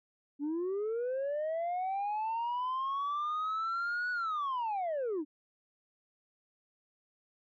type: linear two-way sweep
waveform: sine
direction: up then down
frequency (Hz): 279.4 to 1480 to 279.4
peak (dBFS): -29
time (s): 0.39-5.25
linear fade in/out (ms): 50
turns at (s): 4.11
effects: tanh soft clip ceiling -30 dBFS